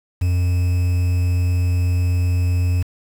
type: tone with quantisation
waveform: triangle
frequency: 89.2 Hz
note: F2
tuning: 37 cents sharp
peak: -13 dBFS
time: 0.21-2.83 s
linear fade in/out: 10 ms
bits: 6
effects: none